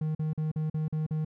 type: tone bursts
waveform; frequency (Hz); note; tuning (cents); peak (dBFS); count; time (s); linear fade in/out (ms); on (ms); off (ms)
triangle; 155.56; D#3; 0; -25; 7; 0.01-1.248; 5; 140; 43
effects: none